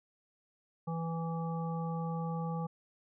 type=harmonic tone; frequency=165.2 Hz; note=E3; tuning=4 cents sharp; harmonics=1 / 3 / 5 / 7; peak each=-34 / -43 / -42 / -46 dBFS; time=0.87-2.67 s; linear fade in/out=10 ms; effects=none